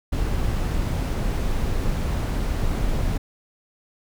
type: noise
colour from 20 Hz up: brown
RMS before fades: -23 dBFS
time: 0.12-3.18 s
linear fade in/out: 10 ms
effects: none